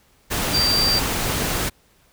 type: tone in noise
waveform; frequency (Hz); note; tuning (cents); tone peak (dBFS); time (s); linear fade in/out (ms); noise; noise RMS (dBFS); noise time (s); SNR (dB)
sine; 4699; D8; 0; -17; 0.53-1; 20; pink; -23; 0.3-1.7; +3
effects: pink hiss -58 dBFS RMS until 2.12 s